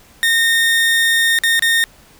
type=tone with dropouts; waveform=30% pulse; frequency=1836 Hz; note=A#6; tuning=27 cents flat; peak=-9 dBFS; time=0.23-1.84 s; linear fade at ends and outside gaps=0 ms; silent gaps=1.388-1.436 / 1.594-1.623 s; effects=pink hiss -47 dBFS RMS until 2.19 s